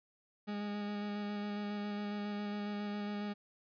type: tone with vibrato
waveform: 40% pulse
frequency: 206.1 Hz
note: G#3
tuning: 13 cents flat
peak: -36 dBFS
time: 0.47-3.34 s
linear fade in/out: 20 ms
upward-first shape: square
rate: 7.3 Hz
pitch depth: 11 cents each way
effects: resampled to 11025 Hz